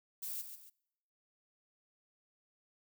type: noise with echo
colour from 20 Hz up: violet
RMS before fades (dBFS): -41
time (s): 0.22-0.42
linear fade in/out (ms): 10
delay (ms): 140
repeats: 2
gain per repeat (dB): -8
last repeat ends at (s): 0.7
effects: noise-tail reverb RT60 0.9 s tail -26 dB re dry